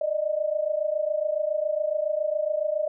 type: tone pair together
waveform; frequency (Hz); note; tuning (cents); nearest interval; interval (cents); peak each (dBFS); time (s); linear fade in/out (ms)
sine; 596 / 623.2; D5 / D#5; +25 / +3; minor second; 78; -26; 0.01-2.88; 5
effects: none